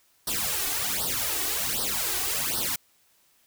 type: noise with flanger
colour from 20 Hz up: white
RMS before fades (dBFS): -28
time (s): 0.27-2.76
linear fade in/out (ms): 5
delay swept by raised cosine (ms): 0.21 to 2.71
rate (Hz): 1.3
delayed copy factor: +0.95
effects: white hiss -64 dBFS RMS until 3.46 s